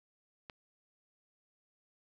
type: click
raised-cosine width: 0.3 ms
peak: -29 dBFS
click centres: 0.498 s
effects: none